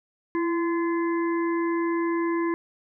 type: harmonic tone with a mistuned harmonic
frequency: 343.5 Hz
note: F4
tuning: 29 cents flat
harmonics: 1 / 3 / 5 / 6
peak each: -23 / -31 / -38 / -39 dBFS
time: 0.35-2.54 s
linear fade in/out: 0 ms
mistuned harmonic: 1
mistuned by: -40 cents
effects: none